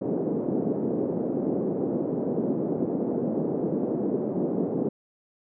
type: band-pass noise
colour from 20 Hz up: white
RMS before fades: -27 dBFS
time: 0.01-4.89 s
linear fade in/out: 10 ms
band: 170 to 450 Hz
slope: 24 dB/octave
effects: none